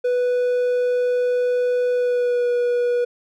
triangle tone with pitch glide, 493.9 to 485.4 Hz, B4 to B4, 0 to -30 cents, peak -15 dBFS, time 0.04-3.05 s, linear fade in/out 10 ms, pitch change -30 cents, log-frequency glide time 1.93-2.49 s, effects none

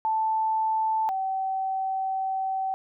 sine tone pair in turn, 880 / 766.1 Hz, A5 / G5, 0 / -40 cents, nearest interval major second, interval 240 cents, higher first, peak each -22 / -25 dBFS, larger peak first, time 0.05-1.09 / 1.09-2.74 s, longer second, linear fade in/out 0 ms, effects none

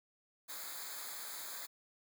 white noise with comb filter, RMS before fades -45 dBFS, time 0.48-1.67 s, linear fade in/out 20 ms, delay 0.35 ms, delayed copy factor -1, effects none

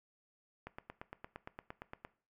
click train, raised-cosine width 0.5 ms, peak -29 dBFS, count 13, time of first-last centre 0.67-2.049 s, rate 8.7 Hz, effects noise-tail reverb RT60 0.4 s tail -18 dB re dry

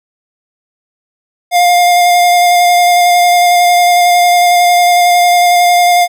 square tone with vibrato, 706 Hz, F5, 19 cents sharp, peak -6 dBFS, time 1.51-6.08 s, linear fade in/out 50 ms, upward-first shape square, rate 11 Hz, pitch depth 10 cents each way, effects none

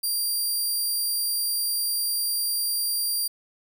10% pulse tone, 4750 Hz, D8, 19 cents sharp, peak -17 dBFS, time 0.03-3.28 s, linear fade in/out 10 ms, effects none

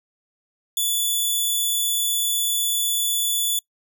10% pulse tone, 3456 Hz, A7, 32 cents flat, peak -12 dBFS, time 0.77-3.59 s, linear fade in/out 2 ms, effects noise-tail reverb RT60 0.1 s tail -23 dB re dry

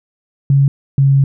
sine tone pair in turn, 138.59 / 137.39 Hz, C#3 / C#3, 0 / -15 cents, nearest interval unison, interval 15 cents, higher first, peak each -7 dBFS, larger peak neither, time 0.5-0.68 / 0.98-1.24 s, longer second, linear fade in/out 2 ms, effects none

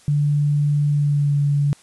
sine tone with pitch glide, 146.2 to 143.61 Hz, D3 to D3, -7 to -38 cents, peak -15 dBFS, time 0.08-1.73 s, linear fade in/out 0 ms, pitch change -31 cents, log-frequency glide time 0.9-1.35 s, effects white hiss -51 dBFS RMS until 1.82 s + resampled to 24000 Hz

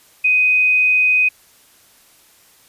sine tone, 2503 Hz, D#7, 10 cents sharp, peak -11 dBFS, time 0.24-1.29 s, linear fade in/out 10 ms, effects white hiss -51 dBFS RMS until 2.68 s + resampled to 32000 Hz

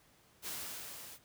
white noise with level ramp, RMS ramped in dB -40 to -51 dBFS, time 0.42-1.19 s, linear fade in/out 50 ms, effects pink hiss -66 dBFS RMS until 1.24 s + high-pass 60 Hz 12 dB/octave

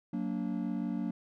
triangle chord, Gb augmented, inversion none, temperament just, 185 / 231.2 / 289.1 Hz, Gb3 / Bb3 / D4, 0 / -14 / -27 cents, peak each -34 / -33 / -35 dBFS, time 0.13-1.11 s, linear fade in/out 5 ms, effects none

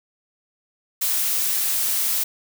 blue noise, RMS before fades -22 dBFS, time 1.01-2.24 s, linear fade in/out 10 ms, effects none

